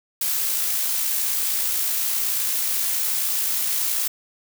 blue noise with amplitude modulation, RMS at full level -22 dBFS, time 0.21-4.08 s, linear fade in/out 5 ms, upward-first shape sine, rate 58.9 Hz, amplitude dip 25%, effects none

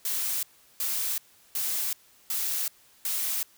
blue noise bursts, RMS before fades -29 dBFS, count 5, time 0.05-3.43 s, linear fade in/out 2 ms, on 380 ms, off 370 ms, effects white hiss -59 dBFS RMS until 3.57 s

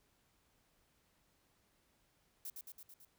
violet noise with echo, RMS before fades -45 dBFS, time 2.45-2.5 s, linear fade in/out 2 ms, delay 110 ms, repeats 5, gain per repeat -3 dB, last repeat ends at 3.05 s, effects pink hiss -75 dBFS RMS until 3.18 s

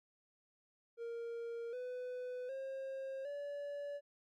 triangle tone with pitch steps, 466.2 / 499.7 / 535.5 / 574 Hz, A#4 / B4 / C5 / D5, 0 / +20 / +40 / -40 cents, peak -39 dBFS, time 0.97-4.01 s, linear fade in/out 50 ms, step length 760 ms, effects none

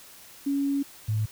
sine tone pair in turn, 279.6 / 107.93 Hz, C#4 / A2, +15 / -33 cents, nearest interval octave + major third, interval 1648 cents, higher first, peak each -23 dBFS, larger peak neither, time 0.46-0.83 / 1.08-1.26 s, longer first, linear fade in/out 10 ms, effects white hiss -49 dBFS RMS until 1.31 s

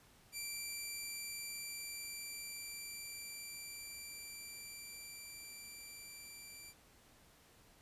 10% pulse tone with level ramp, 2349 Hz, D7, in tune, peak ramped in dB -32 to -42 dBFS, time 0.32-6.74 s, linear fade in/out 50 ms, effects pink hiss -65 dBFS RMS until 7.81 s + resampled to 32000 Hz

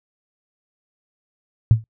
sine tone with exponential decay, 111.5 Hz, A2, 23 cents sharp, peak -5 dBFS, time 1.71-1.84 s, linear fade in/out 0 ms, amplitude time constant 28 ms, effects noise-tail reverb RT60 0.1 s tail -24 dB re dry

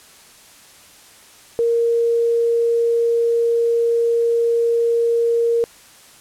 sine tone, 466.2 Hz, A#4, in tune, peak -14 dBFS, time 1.59-5.64 s, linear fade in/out 0 ms, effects white hiss -46 dBFS RMS until 6.2 s + low-pass 11000 Hz 12 dB/octave

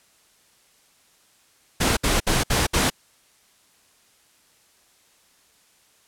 pink noise bursts, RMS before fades -20 dBFS, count 5, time 1.8-2.902 s, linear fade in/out 10 ms, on 170 ms, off 63 ms, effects white hiss -59 dBFS RMS until 6.07 s + low-pass 11000 Hz 12 dB/octave

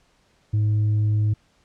sine tone with tanh clipping, 106.1 Hz, G#2, 38 cents sharp, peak -18 dBFS, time 0.53-1.34 s, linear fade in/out 10 ms, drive 2 dB, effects pink hiss -62 dBFS RMS until 1.64 s + low-pass 7000 Hz 12 dB/octave

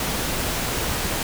pink noise, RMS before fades -25 dBFS, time 0-1.23 s, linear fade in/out 2 ms, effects none

